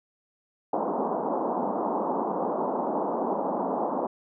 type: band-pass noise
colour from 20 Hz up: white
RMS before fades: -28 dBFS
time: 0.73-4.07 s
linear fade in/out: 5 ms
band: 190 to 1000 Hz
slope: 48 dB/octave
effects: none